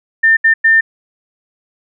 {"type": "tone bursts at uneven times", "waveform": "sine", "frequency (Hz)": 1800, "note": "A6", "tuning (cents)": 39, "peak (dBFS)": -6, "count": 3, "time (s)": [[0.23, 0.37], [0.44, 0.54], [0.64, 0.81]], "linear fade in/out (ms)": 10, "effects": []}